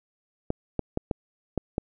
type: clicks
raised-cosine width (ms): 2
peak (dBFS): -12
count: 6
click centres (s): 0.504 / 0.793 / 0.974 / 1.112 / 1.577 / 1.781
effects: none